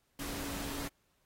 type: tone in noise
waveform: sine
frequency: 280 Hz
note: C#4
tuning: 18 cents sharp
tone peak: -42 dBFS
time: 0.19-0.88 s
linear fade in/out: 5 ms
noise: pink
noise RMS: -41 dBFS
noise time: 0.19-0.88 s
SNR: -4 dB
effects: pink hiss -75 dBFS RMS until 1.25 s + AAC 48 kbps